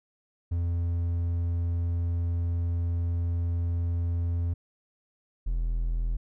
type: tone pair in turn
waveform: triangle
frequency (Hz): 85.6 / 41.58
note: F2 / E1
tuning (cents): -34 / +16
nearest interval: octave + minor second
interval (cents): 1250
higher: first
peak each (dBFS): -23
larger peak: neither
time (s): 0.51-4.54 / 5.46-6.17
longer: first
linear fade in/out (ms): 10
effects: none